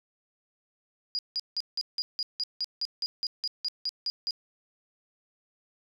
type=tone bursts; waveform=sine; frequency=4876 Hz; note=D#8; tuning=36 cents flat; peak=-27 dBFS; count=16; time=1.15-4.308 s; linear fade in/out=0 ms; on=38 ms; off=170 ms; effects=none